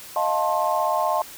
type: chord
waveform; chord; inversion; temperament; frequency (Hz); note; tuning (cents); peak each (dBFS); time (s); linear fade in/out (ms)
sine; F dominant seventh; third; equal with one note detuned; 622.3 / 698.5 / 880 / 1063.6; Eb5 / F5 / A5 / C6; 0 / 0 / 0 / +28; -25; 0.16-1.22; 2
effects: white hiss -41 dBFS RMS until 1.37 s